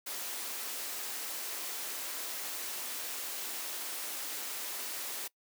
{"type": "high-pass noise", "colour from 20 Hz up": "white", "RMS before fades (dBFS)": -39, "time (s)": [0.06, 5.28], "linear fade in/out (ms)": 10, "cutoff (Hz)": 270, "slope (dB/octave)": 24, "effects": ["noise-tail reverb RT60 0.1 s tail -22 dB re dry"]}